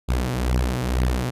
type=beating tone pair; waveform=sawtooth; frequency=61.3 / 63.4 Hz; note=B1 / B1; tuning=-12 / +46 cents; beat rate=2.1 Hz; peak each=-19 dBFS; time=0.08-1.31 s; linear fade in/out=20 ms; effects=resampled to 32000 Hz